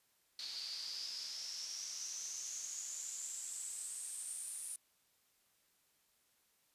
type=noise with band-pass filter sweep; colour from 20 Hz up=pink; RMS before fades=-45 dBFS; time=0.39-4.76 s; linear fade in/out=2 ms; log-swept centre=4400 to 9600 Hz; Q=9.1; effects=white hiss -75 dBFS RMS until 6.74 s + resampled to 32000 Hz